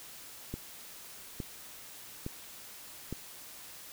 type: click train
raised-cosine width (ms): 3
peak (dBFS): -23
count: 4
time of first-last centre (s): 0.54-3.126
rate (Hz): 1.16
effects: white hiss -49 dBFS RMS until 3.92 s